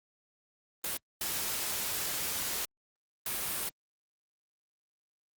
white noise bursts at uneven times, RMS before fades -34 dBFS, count 3, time 0.84-0.97 / 1.21-2.65 / 3.26-3.69 s, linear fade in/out 2 ms, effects Opus 32 kbps

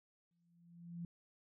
sine tone with exponential growth, 171.3 Hz, F3, 33 cents flat, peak -40 dBFS, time 0.31-1.05 s, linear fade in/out 2 ms, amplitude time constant 160 ms, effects none

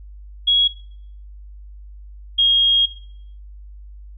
sine tone pair in turn, 3322 / 3259 Hz, G#7 / G#7, 0 / -33 cents, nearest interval unison, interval 33 cents, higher first, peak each -12 dBFS, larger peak neither, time 0.47-0.68 / 2.38-2.86 s, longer second, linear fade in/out 10 ms, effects noise-tail reverb RT60 0.6 s tail -18 dB re dry + added 50 Hz sine -36 dBFS peak until 4.17 s

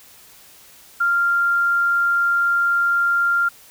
sine tone, 1392 Hz, F6, 6 cents flat, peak -15 dBFS, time 1-3.49 s, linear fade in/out 10 ms, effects white hiss -47 dBFS RMS until 3.7 s

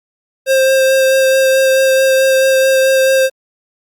square tone with vibrato, 530 Hz, C5, 22 cents sharp, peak -9 dBFS, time 0.46-3.3 s, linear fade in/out 50 ms, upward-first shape sine, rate 4.6 Hz, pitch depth 11 cents each way, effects Opus 48 kbps

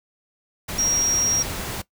sine tone in noise, 5640 Hz, F8, 16 cents sharp, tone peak -19 dBFS, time 0.78-1.43 s, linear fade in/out 10 ms, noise pink, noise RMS -30 dBFS, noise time 0.68-1.82 s, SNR +8 dB, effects noise-tail reverb RT60 0.1 s tail -18 dB re dry

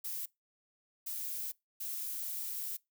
violet noise bursts at uneven times, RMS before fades -39 dBFS, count 3, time 0.04-0.26 / 1.06-1.52 / 1.8-2.77 s, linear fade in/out 10 ms, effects noise-tail reverb RT60 0.2 s tail -23 dB re dry

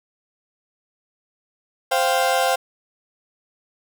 35% pulse chord, C suspended fourth, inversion none, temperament equal, 523.3 / 698.5 / 784 Hz, C5 / F5 / G5, 0 / 0 / 0 cents, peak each -20 dBFS, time 1.91-2.56 s, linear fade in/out 10 ms, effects none

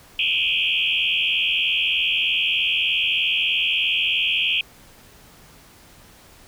sine tone with frequency modulation, 2862 Hz, F7, 42 cents sharp, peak -18 dBFS, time 0.19-4.61 s, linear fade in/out 2 ms, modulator 83.2 Hz, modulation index 5.2, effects pink hiss -49 dBFS RMS until 6.47 s

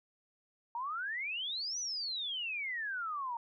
sine exponential two-way sweep, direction up then down, 914 to 6100 to 914 Hz, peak -35 dBFS, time 0.75-3.37 s, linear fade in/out 2 ms, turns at 1.79 s, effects none

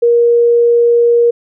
sine tone, 472.6 Hz, A#4, 24 cents sharp, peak -6 dBFS, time 0.02-1.31 s, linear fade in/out 10 ms, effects none

